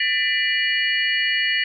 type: tone cluster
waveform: sine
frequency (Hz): 1782 / 1996 / 2370 / 2904 / 4368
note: A6 / B6 / D7 / F#7 / C#8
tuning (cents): +22 / +18 / +15 / -33 / -26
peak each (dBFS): -24 / -23 / -27 / -23 / -31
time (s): 0-1.64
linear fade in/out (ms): 5
effects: none